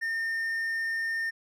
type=tone; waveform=triangle; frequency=1817 Hz; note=A#6; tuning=45 cents flat; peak=-26 dBFS; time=0.01-1.31 s; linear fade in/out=20 ms; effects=none